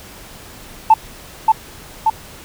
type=tone with echo; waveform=sine; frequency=882 Hz; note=A5; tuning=4 cents sharp; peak=-3 dBFS; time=0.9-0.94 s; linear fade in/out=5 ms; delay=580 ms; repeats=2; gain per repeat=-3 dB; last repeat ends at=2.1 s; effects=tanh soft clip ceiling 0 dBFS + pink hiss -38 dBFS RMS until 2.44 s